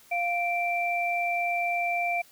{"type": "tone pair together", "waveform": "sine", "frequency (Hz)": [698.4, 2349], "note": ["F5", "D7"], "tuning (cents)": [0, 0], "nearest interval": "octave + major sixth", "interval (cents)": 2100, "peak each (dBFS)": [-27, -28], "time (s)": [0.11, 2.22], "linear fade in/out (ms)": 10, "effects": ["white hiss -56 dBFS RMS until 2.31 s"]}